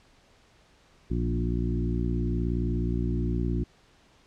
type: harmonic tone with a mistuned harmonic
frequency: 59.2 Hz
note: A#1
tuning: 27 cents sharp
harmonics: 1 / 2 / 3 / 4 / 5 / 6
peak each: -28 / -31 / -33 / -34 / -35 / -36 dBFS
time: 1.1-3.64 s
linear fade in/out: 10 ms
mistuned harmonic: 3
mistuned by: -21 cents
effects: pink hiss -60 dBFS RMS until 4.26 s + low-pass 6000 Hz 12 dB/octave